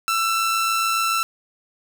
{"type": "tone with amplitude modulation", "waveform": "sawtooth", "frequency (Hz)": 1336, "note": "E6", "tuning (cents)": 23, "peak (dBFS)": -14, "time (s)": [0.08, 1.23], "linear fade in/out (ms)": 0, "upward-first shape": "sine", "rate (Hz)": 107, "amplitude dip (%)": 30, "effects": []}